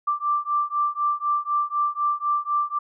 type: beating tone pair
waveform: sine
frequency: 1174.7 / 1178.7 Hz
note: D6 / D6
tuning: 0 / +6 cents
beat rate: 4 Hz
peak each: -24 dBFS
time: 0.07-2.79 s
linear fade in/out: 10 ms
effects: none